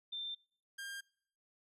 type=tone pair in turn; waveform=sine / sawtooth; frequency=3576 / 1603.1 Hz; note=A7 / G6; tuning=+27 / +38 cents; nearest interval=octave + major second; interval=1389 cents; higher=first; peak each=-39 / -39 dBFS; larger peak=neither; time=0.12-0.35 / 0.78-1.01 s; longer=neither; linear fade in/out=10 ms; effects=noise-tail reverb RT60 0.7 s tail -26 dB re dry + resampled to 32000 Hz